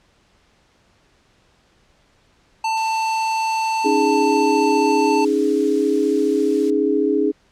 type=tone; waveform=square; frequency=889 Hz; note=A5; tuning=18 cents sharp; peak=-19 dBFS; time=2.64-5.25 s; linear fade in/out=5 ms
type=noise; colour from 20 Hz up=blue; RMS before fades=-34 dBFS; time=2.77-6.7 s; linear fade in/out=0 ms
type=chord; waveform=sine; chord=C# suspended second; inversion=none; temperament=just; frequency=277.2 / 311.8 / 415.8 Hz; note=C#4 / D#4 / G#4; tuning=0 / +4 / +2 cents; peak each=-21 / -20 / -18 dBFS; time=3.84-7.32 s; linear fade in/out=20 ms
effects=pink hiss -58 dBFS RMS until 7.51 s + low-pass 6000 Hz 12 dB/octave